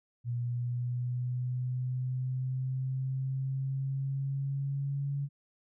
sine linear sweep, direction up, 120 to 141.2 Hz, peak -30 dBFS, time 0.24-5.29 s, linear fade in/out 50 ms, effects none

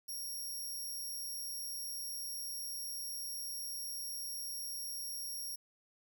10% pulse tone, 5588 Hz, F8, in tune, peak -34 dBFS, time 0.08-5.56 s, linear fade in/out 10 ms, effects 12-bit

